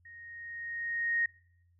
sine tone with level ramp, 1864.7 Hz, A#6, in tune, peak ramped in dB -49 to -25 dBFS, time 0.05-1.26 s, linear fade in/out 5 ms, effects noise-tail reverb RT60 0.7 s tail -23 dB re dry + added 87 Hz sine -64 dBFS peak until 1.79 s

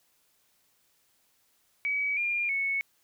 sine tone with pitch steps, 2275 / 2405 / 2208 Hz, C#7 / D7 / C#7, +44 / +41 / -7 cents, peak -26 dBFS, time 1.85-2.81 s, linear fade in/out 0 ms, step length 320 ms, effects white hiss -69 dBFS RMS until 3.03 s

